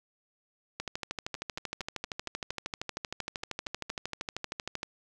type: two click trains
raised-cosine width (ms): 0.2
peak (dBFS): -17 / -24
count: 53 / 12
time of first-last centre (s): 0.8-4.831 / 1.35-3.896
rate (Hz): 12.9 / 4.32
effects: none